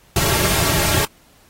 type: noise with comb filter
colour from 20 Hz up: pink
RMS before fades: -18 dBFS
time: 0.16-1.05 s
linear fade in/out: 2 ms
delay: 4 ms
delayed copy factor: -0.75
effects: pink hiss -53 dBFS RMS until 1.49 s + AAC 48 kbps